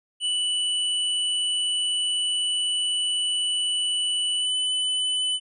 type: tone with pitch glide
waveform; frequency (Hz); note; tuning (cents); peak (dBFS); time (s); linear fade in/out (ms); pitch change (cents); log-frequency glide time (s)
square; 2968 to 3002; F#7 to F#7; +5 to +24; -23; 0.2-5.4; 50; +19; 4.37-4.5
effects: resampled to 24000 Hz